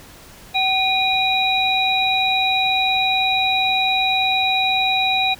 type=tone cluster; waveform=sine; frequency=760 / 2447 / 3862 Hz; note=F#5 / D#7 / B7; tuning=+46 / -29 / -39 cents; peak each=-20 dBFS; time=0.54-5.35 s; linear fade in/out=20 ms; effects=pink hiss -43 dBFS RMS until 5.39 s